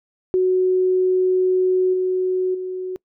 sine tone with level steps, 370 Hz, F#4, in tune, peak -14 / -17 / -24 dBFS, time 0.34-2.96 s, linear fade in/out 0 ms, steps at 1.93 / 2.54 s, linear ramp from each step 10 ms, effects noise-tail reverb RT60 0.1 s tail -25 dB re dry

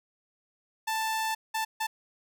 sawtooth tone bursts at uneven times, 883 Hz, A5, 6 cents sharp, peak -24 dBFS, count 3, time 0.87-1.35 / 1.54-1.65 / 1.8-1.87 s, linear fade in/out 10 ms, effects none

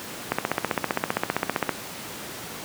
click train, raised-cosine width 0.5 ms, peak -6 dBFS, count 22, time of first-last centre 0.32-1.693 s, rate 15.3 Hz, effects pink hiss -36 dBFS RMS until 2.64 s + high-pass 150 Hz 12 dB/octave

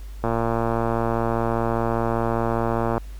click train, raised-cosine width 1 ms, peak -9 dBFS, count 316, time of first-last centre 0.24-2.979 s, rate 115 Hz, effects added 50 Hz sine -33 dBFS peak until 3.19 s + pink hiss -52 dBFS RMS until 3.19 s

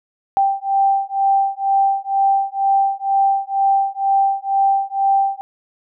sine beating tone pair, 784 / 786.1 Hz, G5 / G5, 0 / +5 cents, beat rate 2.1 Hz, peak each -17 dBFS, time 0.37-5.41 s, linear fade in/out 0 ms, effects none

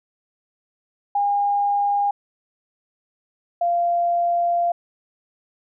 sine tone pair in turn, 811 / 692.3 Hz, G#5 / F5, -41 / -15 cents, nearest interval minor third, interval 274 cents, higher first, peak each -17 dBFS, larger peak neither, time 1.15-2.11 / 3.61-4.72 s, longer second, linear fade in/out 5 ms, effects none

